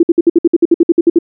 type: tone bursts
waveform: sine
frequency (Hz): 338.1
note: E4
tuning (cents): +44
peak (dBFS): -3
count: 14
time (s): 0-1.188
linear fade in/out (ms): 5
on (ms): 31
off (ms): 58
effects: none